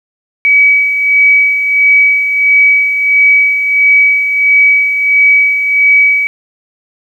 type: tone with tremolo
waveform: sine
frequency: 2275 Hz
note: C#7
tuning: 44 cents sharp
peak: -3 dBFS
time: 0.45-6.27 s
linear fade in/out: 0 ms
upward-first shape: sine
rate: 1.5 Hz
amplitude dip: 55%
effects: 7-bit